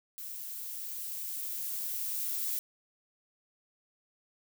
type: noise with level ramp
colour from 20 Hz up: violet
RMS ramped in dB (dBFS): -42 to -33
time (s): 0.18-2.59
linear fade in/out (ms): 0
effects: none